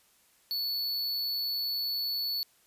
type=tone; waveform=square; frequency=4435 Hz; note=C#8; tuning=in tune; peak=-30 dBFS; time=0.51-2.43 s; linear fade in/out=0 ms; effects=white hiss -65 dBFS RMS until 2.66 s + resampled to 32000 Hz